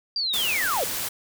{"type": "linear sweep", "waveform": "sine", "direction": "down", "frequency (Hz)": [4795, 440], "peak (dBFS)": -23, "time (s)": [0.16, 0.84], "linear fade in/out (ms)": 2}
{"type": "noise", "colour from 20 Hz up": "white", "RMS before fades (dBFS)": -29, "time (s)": [0.33, 1.09], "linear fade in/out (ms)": 10}
{"effects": []}